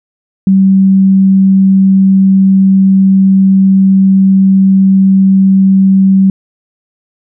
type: tone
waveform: sine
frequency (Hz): 192.3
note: G3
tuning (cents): -33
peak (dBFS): -3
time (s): 0.47-6.3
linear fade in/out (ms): 2
effects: none